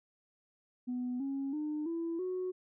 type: tone with pitch steps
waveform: sine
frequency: 248.3 / 273.9 / 302.2 / 333.4 / 367.8 Hz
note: B3 / C#4 / D4 / E4 / F#4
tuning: +9 / -21 / +50 / +20 / -10 cents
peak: -32 dBFS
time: 0.87-2.52 s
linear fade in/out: 20 ms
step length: 330 ms
effects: tanh soft clip ceiling -30 dBFS